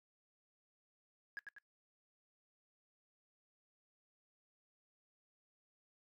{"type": "tone with echo", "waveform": "sine", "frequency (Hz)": 1661.2, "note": "G#6", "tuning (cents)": 0, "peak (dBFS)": -39, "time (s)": [1.37, 1.39], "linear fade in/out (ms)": 0, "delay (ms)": 97, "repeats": 2, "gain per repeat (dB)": -6, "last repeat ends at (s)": 1.584, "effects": ["noise-tail reverb RT60 0.1 s tail -21 dB re dry", "tanh soft clip ceiling -40 dBFS"]}